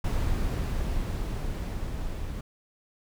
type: noise with level ramp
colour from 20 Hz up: brown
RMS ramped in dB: -26 to -34 dBFS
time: 0.04-2.41 s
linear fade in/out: 5 ms
effects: none